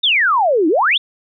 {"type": "exponential two-way sweep", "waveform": "sine", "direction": "down then up", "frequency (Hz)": [3780, 297, 3780], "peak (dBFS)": -11, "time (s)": [0.03, 0.98], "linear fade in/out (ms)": 10, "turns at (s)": 0.68, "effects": []}